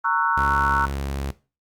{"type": "chord", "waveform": "sine", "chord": "F# dominant seventh", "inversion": "first", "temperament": "just", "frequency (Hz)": [925, 1110, 1332, 1480], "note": ["A#5", "C#6", "E6", "F#6"], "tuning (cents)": [-14, 2, 18, 0], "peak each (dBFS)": -24, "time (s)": [0.04, 0.86], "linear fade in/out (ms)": 10}
{"type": "tone with pitch glide", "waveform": "sawtooth", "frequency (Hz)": [69.3, 68.82], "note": ["C#2", "C#2"], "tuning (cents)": [0, -12], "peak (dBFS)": -22, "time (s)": [0.37, 1.31], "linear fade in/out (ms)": 5, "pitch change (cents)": -12, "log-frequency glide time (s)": [0.82, 1.17]}
{"effects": ["noise-tail reverb RT60 0.3 s tail -17 dB re dry", "Opus 48 kbps"]}